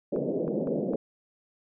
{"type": "band-pass noise", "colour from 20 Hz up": "white", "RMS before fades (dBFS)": -29, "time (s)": [0.12, 0.96], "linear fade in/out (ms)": 5, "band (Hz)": [150, 560], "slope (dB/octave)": 48}
{"type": "clicks", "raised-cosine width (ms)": 1, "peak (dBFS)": -26, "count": 4, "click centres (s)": [0.162, 0.479, 0.673, 0.935]}
{"effects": []}